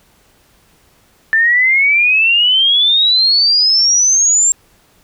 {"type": "exponential sweep", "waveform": "sine", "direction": "up", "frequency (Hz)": [1766, 7459], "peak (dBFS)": -8, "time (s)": [1.33, 4.52], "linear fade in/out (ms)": 0, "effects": ["pink hiss -52 dBFS RMS until 5.03 s"]}